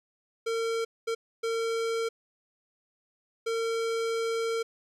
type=tone bursts at uneven times; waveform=square; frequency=455.8 Hz; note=A#4; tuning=39 cents flat; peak=-28 dBFS; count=4; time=0.46-0.85 / 1.07-1.15 / 1.43-2.09 / 3.46-4.63 s; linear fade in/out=10 ms; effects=low-pass 8000 Hz 12 dB/octave + 11-bit